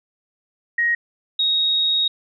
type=tone pair in turn; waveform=sine; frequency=1882 / 3764 Hz; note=A#6 / A#7; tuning=+16 / +16 cents; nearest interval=octave; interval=1200 cents; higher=second; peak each=-16 dBFS; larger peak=neither; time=0.78-0.95 / 1.39-2.08 s; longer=second; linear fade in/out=5 ms; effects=none